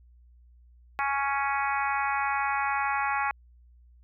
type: harmonic tone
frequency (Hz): 277.8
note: C#4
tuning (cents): +4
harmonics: 3 / 4 / 5 / 6 / 7 / 8 / 9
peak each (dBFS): -29 / -31 / -33 / -35 / -36 / -37 / -38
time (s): 0.99-3.31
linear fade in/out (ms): 0
effects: added 60 Hz sine -53 dBFS peak until 4.03 s